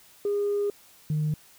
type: tone pair in turn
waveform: sine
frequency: 408.1 / 152.49 Hz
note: G#4 / D#3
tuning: -30 / -35 cents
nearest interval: octave + perfect fourth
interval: 1705 cents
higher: first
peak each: -22 dBFS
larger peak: neither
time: 0.25-0.7 / 1.1-1.34 s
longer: first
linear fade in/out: 2 ms
effects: tanh soft clip ceiling -20 dBFS + white hiss -55 dBFS RMS until 1.58 s